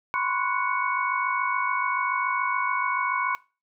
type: tone cluster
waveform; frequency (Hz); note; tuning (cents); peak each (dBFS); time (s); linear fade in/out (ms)
sine; 1001 / 1048 / 1102 / 1472 / 2225; B5 / C6 / C#6 / F#6 / C#7; +23 / +2 / -11 / -9 / +6; -30; 0.14-3.35; 0
effects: noise-tail reverb RT60 0.3 s tail -21 dB re dry